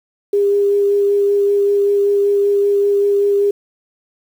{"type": "tone with vibrato", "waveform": "sine", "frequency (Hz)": 403.6, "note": "G#4", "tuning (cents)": -49, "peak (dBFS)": -11, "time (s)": [0.33, 3.51], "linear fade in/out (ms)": 5, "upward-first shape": "sine", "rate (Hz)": 5.2, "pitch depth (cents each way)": 10, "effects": ["7-bit"]}